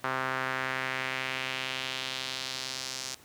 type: tone with band-pass filter sweep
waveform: sawtooth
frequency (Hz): 131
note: C3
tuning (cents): +2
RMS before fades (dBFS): -34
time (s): 0.04-3.15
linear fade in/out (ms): 2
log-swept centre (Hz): 1300 to 5900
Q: 1.8
effects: pink hiss -55 dBFS RMS until 3.24 s + high-pass 80 Hz 12 dB/octave